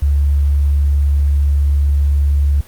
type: tone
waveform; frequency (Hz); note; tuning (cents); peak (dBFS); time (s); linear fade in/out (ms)
sine; 71.3; C#2; +49; -10; 0.02-2.61; 5
effects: pink hiss -42 dBFS RMS until 2.67 s + Opus 24 kbps